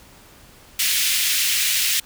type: high-pass noise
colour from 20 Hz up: pink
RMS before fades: -20 dBFS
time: 0.79-2 s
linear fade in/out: 5 ms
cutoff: 2200 Hz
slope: 24 dB/octave
effects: pink hiss -48 dBFS RMS until 2.05 s